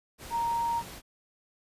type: tone in noise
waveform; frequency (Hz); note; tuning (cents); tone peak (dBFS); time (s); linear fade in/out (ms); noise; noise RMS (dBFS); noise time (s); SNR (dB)
sine; 932.3; A#5; 0; -26; 0.3-0.83; 50; pink; -44; 0.18-1.02; +15
effects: resampled to 32000 Hz